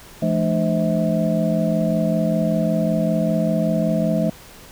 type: tone cluster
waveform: sine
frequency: 168.3 / 213.5 / 297.7 / 520 / 645 Hz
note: E3 / G#3 / D4 / C5 / E5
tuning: +36 / +48 / +24 / -11 / -38 cents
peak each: -21 / -21 / -27 / -28 / -23 dBFS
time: 0.22-4.3 s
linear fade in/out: 5 ms
effects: pink hiss -43 dBFS RMS until 4.71 s